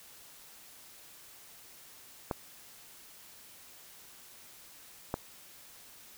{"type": "clicks", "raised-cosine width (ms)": 1, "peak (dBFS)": -17, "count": 2, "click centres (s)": [2.312, 5.141], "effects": ["white hiss -54 dBFS RMS until 6.17 s"]}